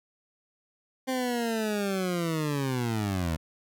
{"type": "linear sweep", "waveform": "20% pulse", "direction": "down", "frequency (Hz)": [262.8, 77.1], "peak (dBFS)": -22, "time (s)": [1.07, 3.37], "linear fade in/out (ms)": 20, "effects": []}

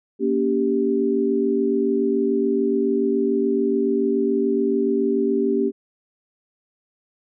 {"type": "chord", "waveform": "sine", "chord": "G diminished", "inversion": "first", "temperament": "just", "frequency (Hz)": [235.2, 282.2, 392], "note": ["Bb3", "Db4", "G4"], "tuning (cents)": [16, 31, 0], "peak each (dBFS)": [-23, -23, -20], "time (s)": [0.19, 5.72], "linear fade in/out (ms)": 50, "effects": []}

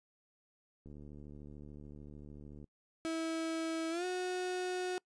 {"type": "click train", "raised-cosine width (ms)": 3, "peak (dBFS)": -39, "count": 132, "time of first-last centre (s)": [0.86, 2.642], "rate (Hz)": 73.5}
{"type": "tone with pitch glide", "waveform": "35% pulse", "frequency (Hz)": [325, 364.8], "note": ["E4", "F#4"], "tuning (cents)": [-24, -24], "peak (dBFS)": -33, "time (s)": [3.05, 4.98], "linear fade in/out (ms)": 0, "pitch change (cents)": 200, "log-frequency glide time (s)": [3.9, 4.05]}
{"effects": ["noise-tail reverb RT60 0.1 s tail -26 dB re dry", "resampled to 22050 Hz"]}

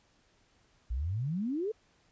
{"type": "exponential sweep", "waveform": "sine", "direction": "up", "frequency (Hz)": [54.7, 460.2], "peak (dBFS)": -30, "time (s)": [0.9, 1.72], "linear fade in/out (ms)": 10, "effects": ["pink hiss -68 dBFS RMS until 2.11 s", "resampled to 16000 Hz"]}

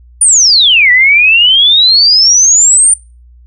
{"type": "exponential two-way sweep", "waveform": "sine", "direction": "down then up", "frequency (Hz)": [9650, 1935, 9180], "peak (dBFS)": -3, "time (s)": [0.21, 2.94], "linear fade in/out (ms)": 5, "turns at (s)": 0.91, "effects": ["noise-tail reverb RT60 0.3 s tail -22 dB re dry", "added 60 Hz sine -36 dBFS peak until 3.46 s"]}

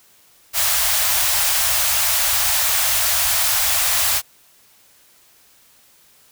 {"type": "band-stop noise", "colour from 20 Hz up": "white", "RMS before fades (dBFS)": -18, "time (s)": [0.53, 4.22], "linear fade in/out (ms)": 50, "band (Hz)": [110, 580], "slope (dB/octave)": 96, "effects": ["white hiss -53 dBFS RMS until 6.31 s"]}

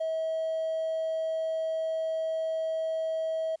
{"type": "tone with hard clipping", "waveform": "triangle", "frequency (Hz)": 643, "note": "E5", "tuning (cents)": -43, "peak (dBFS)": -28, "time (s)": [0, 3.56], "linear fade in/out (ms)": 10, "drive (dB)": 4, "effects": ["white hiss -70 dBFS RMS until 3.6 s", "resampled to 22050 Hz"]}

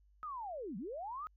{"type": "linear two-way sweep", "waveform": "sine", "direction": "down then up", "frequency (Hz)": [1289, 167.6, 1289], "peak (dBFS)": -40, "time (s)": [0.23, 1.27], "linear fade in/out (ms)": 0, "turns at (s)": 0.77, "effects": ["added 50 Hz sine -64 dBFS peak until 1.36 s"]}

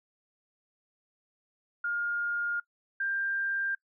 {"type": "tone pair in turn", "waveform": "sine", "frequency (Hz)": [1416, 1589.4], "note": ["F6", "G6"], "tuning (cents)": [23, 23], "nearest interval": "major second", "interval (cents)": 200, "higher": "second", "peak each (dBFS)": -28, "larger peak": "neither", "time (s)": [[1.84, 2.6], [3, 3.75]], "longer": "first", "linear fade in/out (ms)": 5, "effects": ["noise-tail reverb RT60 0.1 s tail -22 dB re dry"]}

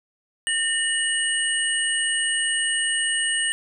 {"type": "tone cluster", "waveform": "sine", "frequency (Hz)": [1818, 2915, 8620], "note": ["A#6", "F#7", "C#9"], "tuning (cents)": [-44, -26, -49], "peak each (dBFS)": -25, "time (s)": [0.47, 3.52], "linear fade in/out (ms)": 0, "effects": []}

